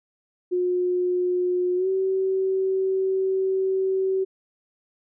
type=tone with pitch glide; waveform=sine; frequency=360 to 381 Hz; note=F#4 to G4; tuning=-47 to -49 cents; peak=-20 dBFS; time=0.51-4.25 s; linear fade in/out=20 ms; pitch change=+98 cents; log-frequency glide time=1.76-1.88 s; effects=none